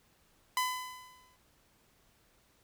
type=tone with exponential decay; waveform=sawtooth; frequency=1008 Hz; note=B5; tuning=35 cents sharp; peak=-23 dBFS; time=0.57-1.36 s; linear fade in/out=1 ms; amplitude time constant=170 ms; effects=pink hiss -68 dBFS RMS until 2.63 s